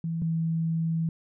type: tone pair in turn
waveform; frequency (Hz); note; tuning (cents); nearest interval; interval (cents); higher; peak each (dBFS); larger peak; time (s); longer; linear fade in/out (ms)
sine; 164.81 / 163.48; E3 / E3; 0 / -14; unison; 14; first; -27 / -24; second; 0.04-0.22 / 0.22-1.09; second; 2
effects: none